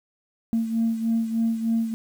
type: beating tone pair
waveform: sine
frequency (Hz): 226.4 / 229.7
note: A3 / A#3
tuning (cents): +50 / -25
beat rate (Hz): 3.3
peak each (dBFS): -21 / -27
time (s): 0.53-1.94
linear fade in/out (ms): 0
effects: tanh soft clip ceiling -15 dBFS + 8-bit